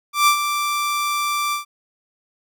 sawtooth tone with ADSR envelope, 1174.7 Hz, D6, in tune, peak -7 dBFS, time 0.13-1.65 s, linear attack 140 ms, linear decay 89 ms, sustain -9 dB, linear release 120 ms, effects none

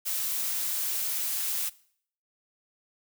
blue noise, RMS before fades -30 dBFS, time 0.05-1.7 s, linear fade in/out 20 ms, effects noise-tail reverb RT60 0.6 s tail -21 dB re dry

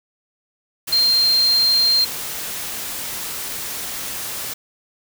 sine tone in noise, 4183 Hz, C8, 1 cent flat, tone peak -13 dBFS, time 0.92-2.05 s, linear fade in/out 10 ms, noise white, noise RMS -28 dBFS, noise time 0.87-4.54 s, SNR +12 dB, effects none

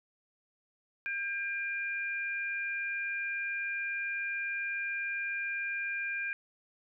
sine tone pair together, 1601.8 / 2400 Hz, G6 / D7, +37 / +37 cents, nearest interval perfect fifth, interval 700 cents, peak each -35 / -35 dBFS, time 1.06-6.33 s, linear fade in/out 0 ms, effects none

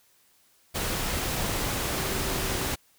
sine tone in noise, 381.7 Hz, G4, 46 cents flat, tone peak -39 dBFS, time 1.89-2.73 s, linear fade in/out 20 ms, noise pink, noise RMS -29 dBFS, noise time 0.74-2.76 s, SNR -13 dB, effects white hiss -63 dBFS RMS until 2.98 s

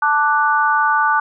sine chord, D major, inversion second, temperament equal, 880 / 1174.7 / 1480 Hz, A5 / D6 / F#6, 0 / 0 / 0 cents, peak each -17 dBFS, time 0.02-1.2 s, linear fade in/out 5 ms, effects none

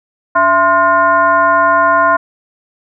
sine tone with frequency modulation, 1046.5 Hz, C6, in tune, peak -7 dBFS, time 0.35-2.17 s, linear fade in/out 10 ms, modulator 379 Hz, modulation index 1.1, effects none

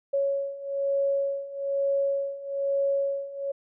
sine beating tone pair, 554.4 / 555.5 Hz, C#5 / C#5, 0 / +4 cents, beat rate 1.1 Hz, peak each -29 / -26 dBFS, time 0.13-3.52 s, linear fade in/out 10 ms, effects none

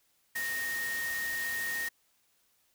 sine tone in noise, 1855 Hz, A#6, 9 cents flat, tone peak -32 dBFS, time 0.35-1.89 s, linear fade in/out 10 ms, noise white, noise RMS -40 dBFS, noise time 0.35-1.89 s, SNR +5 dB, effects white hiss -71 dBFS RMS until 2.74 s

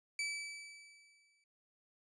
sawtooth tone with exponential decay, 2306 Hz, D7, 32 cents flat, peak -31 dBFS, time 0.19-1.44 s, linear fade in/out 2 ms, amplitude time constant 270 ms, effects resampled to 22050 Hz

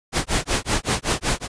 pink noise with tremolo, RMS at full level -19 dBFS, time 0.12-1.48 s, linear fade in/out 50 ms, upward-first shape sine, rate 5.3 Hz, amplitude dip 100%, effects resampled to 22050 Hz

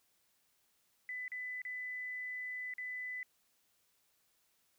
sine tone with dropouts, 2000 Hz, B6, 21 cents sharp, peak -39 dBFS, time 1.09-3.23 s, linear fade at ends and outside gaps 1 ms, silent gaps 1.28-1.318 / 1.618-1.651 / 2.738-2.782 s, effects white hiss -75 dBFS RMS until 4.78 s

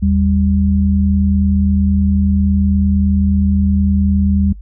sine tone pair together, 78.5 / 197.81 Hz, D#2 / G3, +16 / +16 cents, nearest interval octave + major third, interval 1600 cents, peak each -13 dBFS, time 0.02-4.53 s, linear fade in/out 10 ms, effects noise-tail reverb RT60 0.1 s tail -25 dB re dry + added 50 Hz sine -30 dBFS peak until 4.61 s

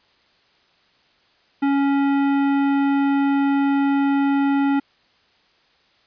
sine tone with hard clipping, 278.5 Hz, C#4, 8 cents sharp, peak -18 dBFS, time 1.62-4.8 s, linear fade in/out 10 ms, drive 14 dB, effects white hiss -59 dBFS RMS until 6.06 s + resampled to 11025 Hz

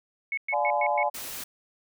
sine tone bursts, 2201 Hz, C#7, 13 cents flat, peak -26 dBFS, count 5, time 0.32-1.03 s, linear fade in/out 2 ms, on 54 ms, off 110 ms
sine chord, D diminished seventh, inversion none, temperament just, 587.3 / 704.8 / 845.8 / 1014.9 Hz, D5 / F5 / Ab5 / Cb6, 0 / +16 / +31 / +47 cents, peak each -28 / -29 / -26 / -32 dBFS, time 0.52-1.1 s, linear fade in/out 20 ms
white noise, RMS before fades -37 dBFS, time 1.14-1.44 s, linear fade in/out 5 ms
effects none

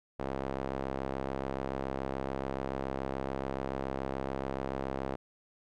sawtooth tone with band-pass filter, 67 Hz, C2, 42 cents sharp, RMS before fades -36 dBFS, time 0.19-5.16 s, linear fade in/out 10 ms, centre 590 Hz, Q 0.92, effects none

